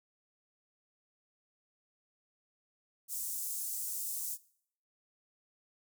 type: high-pass noise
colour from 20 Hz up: pink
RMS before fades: -38 dBFS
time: 3.08-4.38 s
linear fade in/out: 50 ms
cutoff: 7500 Hz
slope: 24 dB/octave
effects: noise-tail reverb RT60 0.6 s tail -20 dB re dry